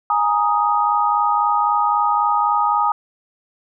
sine chord, Ab suspended second, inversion none, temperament just, 830.6 / 934.4 / 1245.9 Hz, Ab5 / Bb5 / Eb6, 0 / +4 / +2 cents, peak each -19 / -20 / -18 dBFS, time 0.1-2.92 s, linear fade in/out 2 ms, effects none

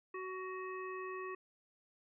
harmonic tone with a mistuned harmonic, 373.5 Hz, F#4, 16 cents sharp, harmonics 1 / 3 / 5 / 7, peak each -43 / -45 / -50 / -53 dBFS, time 0.14-1.35 s, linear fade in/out 5 ms, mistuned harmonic 7, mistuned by -30 cents, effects none

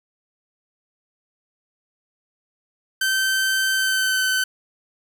sawtooth tone with pitch glide, 1547 to 1524.8 Hz, G6 to G6, -23 to -48 cents, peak -15 dBFS, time 3.01-4.44 s, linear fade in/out 5 ms, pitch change -25 cents, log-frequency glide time 3.73-4.24 s, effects none

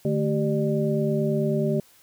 sine tone cluster, 150.4 / 219.8 / 388.5 / 598 Hz, D3 / A3 / G4 / D5, +42 / -2 / -16 / +31 cents, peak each -25 / -26 / -26 / -29 dBFS, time 0.05-1.8 s, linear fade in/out 2 ms, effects white hiss -56 dBFS RMS until 2.02 s

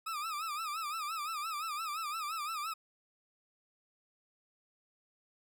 40% pulse tone with vibrato, 1250 Hz, D#6, 8 cents sharp, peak -35 dBFS, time 0.06-2.74 s, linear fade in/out 10 ms, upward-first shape sine, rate 5.8 Hz, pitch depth 120 cents each way, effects none

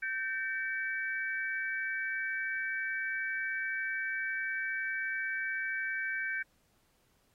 sine tone cluster, 1557 / 1805 / 2282 Hz, G6 / A6 / C#7, -12 / +44 / +50 cents, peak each -34 / -40 / -38 dBFS, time 0.02-6.43 s, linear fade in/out 10 ms, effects pink hiss -72 dBFS RMS until 7.34 s + AAC 48 kbps

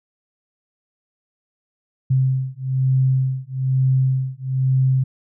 sine beating tone pair, 130.81 / 131.91 Hz, C3 / C3, 0 / +14 cents, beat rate 1.1 Hz, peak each -19 dBFS, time 2.1-5.04 s, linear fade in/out 10 ms, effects none

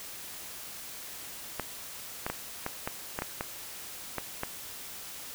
clicks, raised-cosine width 0.5 ms, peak -16 dBFS, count 10, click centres 1.597 / 2.265 / 2.3 / 2.664 / 2.875 / 3.189 / 3.221 / 3.409 / 4.183 / 4.434 s, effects white hiss -43 dBFS RMS until 5.34 s

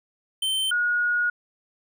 square / sine tone pair in turn, 3100 / 1445.8 Hz, G7 / F#6, -20 / -40 cents, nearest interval octave + minor second, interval 1320 cents, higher first, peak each -23 / -20 dBFS, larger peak second, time 0.42-0.71 / 0.71-1.3 s, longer second, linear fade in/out 5 ms, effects none

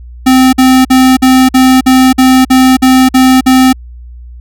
square tone bursts, 259.2 Hz, C4, 16 cents flat, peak -3 dBFS, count 11, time 0.26-3.73 s, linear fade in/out 10 ms, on 270 ms, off 50 ms, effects added 60 Hz sine -26 dBFS peak until 4.4 s

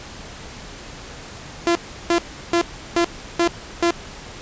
sawtooth tone bursts, 341.8 Hz, F4, 37 cents flat, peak -11 dBFS, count 6, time 1.67-3.906 s, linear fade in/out 0 ms, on 81 ms, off 350 ms, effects pink hiss -37 dBFS RMS until 4.41 s + resampled to 16000 Hz

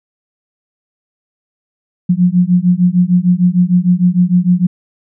sine beating tone pair, 175.5 / 182.1 Hz, F3 / F#3, +9 / -27 cents, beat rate 6.6 Hz, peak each -11 dBFS, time 2.09-4.67 s, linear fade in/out 10 ms, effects none

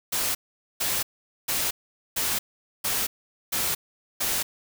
white noise bursts, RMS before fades -26 dBFS, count 7, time 0.12-4.43 s, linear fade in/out 10 ms, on 230 ms, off 450 ms, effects none

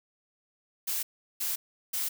blue noise bursts, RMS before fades -31 dBFS, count 3, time 0.87-2.09 s, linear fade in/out 10 ms, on 160 ms, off 370 ms, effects none

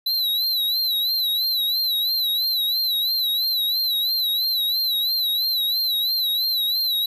square tone with vibrato, 3984 Hz, B7, 14 cents sharp, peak -20 dBFS, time 0.06-7.06 s, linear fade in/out 5 ms, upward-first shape sine, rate 3 Hz, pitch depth 90 cents each way, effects none

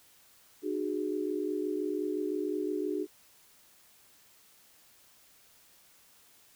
sine tone cluster, 301.2 / 368.9 / 414.7 Hz, D4 / F#4 / G#4, +44 / -5 / -3 cents, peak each -34 / -34 / -35 dBFS, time 0.62-3.07 s, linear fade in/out 50 ms, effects white hiss -61 dBFS RMS until 6.55 s

